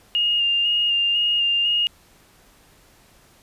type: tone with vibrato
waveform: sine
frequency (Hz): 2829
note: F7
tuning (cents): +22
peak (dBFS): -17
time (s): 0.15-1.87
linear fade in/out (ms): 0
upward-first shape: square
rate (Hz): 2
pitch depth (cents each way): 17
effects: pink hiss -54 dBFS RMS until 3.42 s + resampled to 32000 Hz